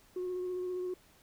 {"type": "tone with vibrato", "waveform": "sine", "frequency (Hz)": 363.7, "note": "F#4", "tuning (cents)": -30, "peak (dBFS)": -32, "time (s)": [0.16, 0.94], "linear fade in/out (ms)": 5, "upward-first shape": "sine", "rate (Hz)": 15, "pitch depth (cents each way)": 18, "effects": ["tanh soft clip ceiling -31 dBFS", "pink hiss -63 dBFS RMS until 1.22 s"]}